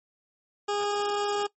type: tone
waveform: 20% pulse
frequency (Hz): 410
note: G#4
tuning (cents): -22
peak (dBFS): -21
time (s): 0.68-1.47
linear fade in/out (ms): 10
effects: noise-tail reverb RT60 0.1 s tail -20 dB re dry + MP3 32 kbps